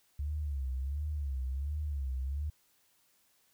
sine tone with vibrato, 69.9 Hz, C#2, 15 cents sharp, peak -32 dBFS, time 0.19-2.5 s, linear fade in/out 5 ms, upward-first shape sine, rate 1.4 Hz, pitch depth 140 cents each way, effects white hiss -70 dBFS RMS until 3.53 s

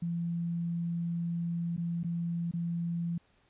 sine tone with dropouts, 170 Hz, F3, 46 cents flat, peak -30 dBFS, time 0.02-3.18 s, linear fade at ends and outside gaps 5 ms, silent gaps 1.766-1.777 / 2.033-2.044 / 2.513-2.536 s, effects pink hiss -68 dBFS RMS until 3.49 s + resampled to 8000 Hz

